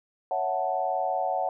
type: chord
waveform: sine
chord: F# minor seventh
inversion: second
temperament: equal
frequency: 554.4 / 659.3 / 740 / 880 Hz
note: C#5 / E5 / F#5 / A5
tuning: 0 / 0 / 0 / 0 cents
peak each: -32 / -32 / -27 / -33 dBFS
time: 0.31-1.49 s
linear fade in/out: 2 ms
effects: none